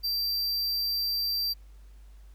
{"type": "tone", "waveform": "square", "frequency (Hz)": 4699, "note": "D8", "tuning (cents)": 0, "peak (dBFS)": -27, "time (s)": [0.03, 1.54], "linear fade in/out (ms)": 20, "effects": ["added 50 Hz sine -47 dBFS peak until 2.34 s", "pink hiss -66 dBFS RMS until 2.34 s"]}